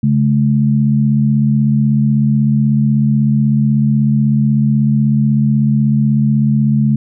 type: tone pair together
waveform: sine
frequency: 138.59 / 214.8 Hz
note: C#3 / A3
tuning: 0 / -41 cents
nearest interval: minor sixth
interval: 759 cents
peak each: -12 dBFS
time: 0.03-6.96 s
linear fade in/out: 5 ms
effects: none